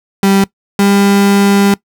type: tone pair in turn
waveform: 35% pulse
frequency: 196 / 199.77 Hz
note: G3 / G3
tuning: 0 / +33 cents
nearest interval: unison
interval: 33 cents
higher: second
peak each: -5 dBFS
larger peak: neither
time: 0.23-0.44 / 0.79-1.74 s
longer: second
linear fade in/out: 2 ms
effects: noise-tail reverb RT60 0.1 s tail -21 dB re dry